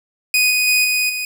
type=tone with level steps; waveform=sawtooth; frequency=2489 Hz; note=D#7; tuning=in tune; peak=-9 / -11 / -9 / -12 / -18 dBFS; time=0.34-1.25 s; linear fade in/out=2 ms; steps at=0.5 / 0.67 / 0.84 / 1.09 s; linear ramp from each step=10 ms; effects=none